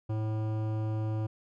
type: tone with hard clipping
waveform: sine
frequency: 108.9 Hz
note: A2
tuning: 17 cents flat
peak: -31 dBFS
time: 0.09-1.27 s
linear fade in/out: 10 ms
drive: 15 dB
effects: none